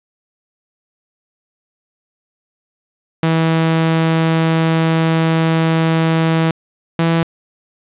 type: tone pair in turn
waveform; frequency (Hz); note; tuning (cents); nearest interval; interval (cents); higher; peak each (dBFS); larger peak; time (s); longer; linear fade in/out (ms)
sawtooth; 162.5 / 165.53; E3 / E3; -24 / +8; unison; 32; second; -8; neither; 3.23-6.51 / 6.99-7.23; first; 2
effects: resampled to 8000 Hz + 7-bit